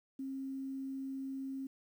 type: tone with quantisation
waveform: sine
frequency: 268.5 Hz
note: C4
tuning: 45 cents sharp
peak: -38 dBFS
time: 0.19-1.67 s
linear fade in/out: 5 ms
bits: 11
effects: none